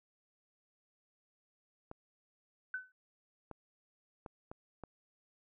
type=clicks; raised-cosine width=1 ms; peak=-31 dBFS; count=5; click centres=1.914 / 3.513 / 4.262 / 4.515 / 4.837 s
type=tone with exponential decay; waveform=sine; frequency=1510 Hz; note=F#6; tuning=35 cents sharp; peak=-33 dBFS; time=2.74-2.92 s; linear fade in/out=2 ms; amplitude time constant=39 ms
effects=none